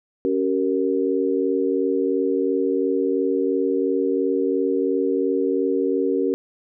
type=chord; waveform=sine; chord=G diminished; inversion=second; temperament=equal with one note detuned; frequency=277.2 / 383.3 / 466.2 Hz; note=Db4 / G4 / Bb4; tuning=0 / -39 / 0 cents; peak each=-23 / -22 / -23 dBFS; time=0.25-6.34 s; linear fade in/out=0 ms; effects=none